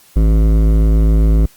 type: tone with hard clipping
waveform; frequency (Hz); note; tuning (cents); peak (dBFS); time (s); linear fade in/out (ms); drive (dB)
sine; 53.8; A1; -38; -10; 0.16-1.46; 5; 14
effects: white hiss -47 dBFS RMS until 1.56 s + Opus 48 kbps